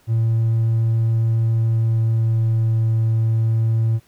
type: tone with pitch glide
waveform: triangle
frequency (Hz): 113.4 to 112.55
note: A#2 to A2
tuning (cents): -47 to +40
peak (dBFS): -12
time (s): 0.07-4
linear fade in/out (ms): 50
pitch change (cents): -13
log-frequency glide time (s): 1.52-2.41
effects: tanh soft clip ceiling -10 dBFS + pink hiss -57 dBFS RMS until 4.07 s